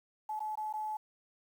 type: tone with dropouts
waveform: sine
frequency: 859 Hz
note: A5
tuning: 42 cents flat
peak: -34 dBFS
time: 0.29-0.97 s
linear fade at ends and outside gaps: 5 ms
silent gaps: 0.394-0.403 / 0.555-0.573 / 0.728-0.737 s
effects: 10-bit